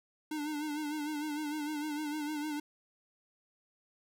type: tone with vibrato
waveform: square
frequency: 300.2 Hz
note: D4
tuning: 38 cents sharp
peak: -35 dBFS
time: 0.31-2.6 s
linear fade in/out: 5 ms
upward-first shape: sine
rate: 6.6 Hz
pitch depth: 56 cents each way
effects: none